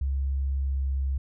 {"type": "tone with pitch glide", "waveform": "sine", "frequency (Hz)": [68, 67.45], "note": ["C#2", "C#2"], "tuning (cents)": [-33, -47], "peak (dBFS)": -24, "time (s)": [0.01, 1.18], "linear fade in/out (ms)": 5, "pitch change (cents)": -14, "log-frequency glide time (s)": [0.58, 0.85], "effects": []}